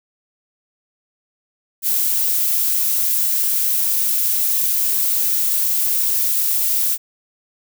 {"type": "noise", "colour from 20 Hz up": "violet", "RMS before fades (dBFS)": -18, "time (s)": [1.82, 6.98], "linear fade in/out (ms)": 50, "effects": []}